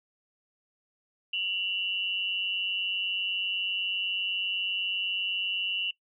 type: tone pair together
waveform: sine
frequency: 2740 / 2932 Hz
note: F7 / F#7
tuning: -34 / -16 cents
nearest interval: minor second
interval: 118 cents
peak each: -31 / -30 dBFS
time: 1.33-5.91 s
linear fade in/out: 5 ms
effects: noise-tail reverb RT60 0.1 s tail -20 dB re dry